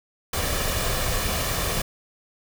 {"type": "noise with comb filter", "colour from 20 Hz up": "pink", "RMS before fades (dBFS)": -25, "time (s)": [0.33, 1.82], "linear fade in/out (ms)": 5, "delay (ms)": 1.7, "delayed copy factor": 0.5, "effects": []}